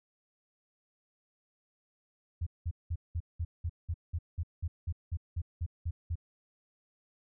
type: tone bursts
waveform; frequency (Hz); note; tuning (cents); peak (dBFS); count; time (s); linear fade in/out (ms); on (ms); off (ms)
sine; 84; E2; +33; -30; 16; 2.41-6.156; 10; 56; 190
effects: none